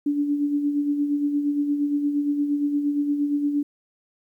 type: tone with tremolo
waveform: sine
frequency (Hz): 289.5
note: D4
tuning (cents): -25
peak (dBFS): -18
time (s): 0.06-3.63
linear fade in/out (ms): 5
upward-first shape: sine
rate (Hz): 8.6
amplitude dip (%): 50
effects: 10-bit